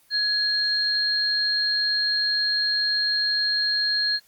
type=tone pair together; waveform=sine; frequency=1675 / 4226 Hz; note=G#6 / C8; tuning=+14 / +16 cents; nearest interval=octave + major third; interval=1602 cents; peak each=-27 / -21 dBFS; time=0.1-4.2 s; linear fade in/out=50 ms; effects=white hiss -59 dBFS RMS until 4.27 s + Opus 32 kbps